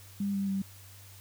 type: tone with pitch steps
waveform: sine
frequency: 200 / 197.13 / 194.31 Hz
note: G3 / G3 / G3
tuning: +35 / +10 / -15 cents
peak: -28 dBFS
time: 0.2-0.62 s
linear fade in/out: 5 ms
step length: 140 ms
effects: added 97 Hz sine -51 dBFS peak until 1.2 s + white hiss -54 dBFS RMS until 1.2 s